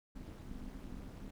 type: noise with amplitude modulation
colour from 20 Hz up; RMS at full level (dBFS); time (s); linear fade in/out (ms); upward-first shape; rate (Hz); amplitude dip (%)
brown; -43; 0.15-1.31; 10; sine; 226; 95
effects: none